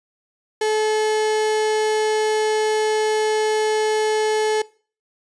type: tone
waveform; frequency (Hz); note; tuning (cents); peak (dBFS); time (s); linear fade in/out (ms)
35% pulse; 431.2; A4; -35; -16; 0.61-4.62; 5
effects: noise-tail reverb RT60 0.4 s tail -21 dB re dry + resampled to 22050 Hz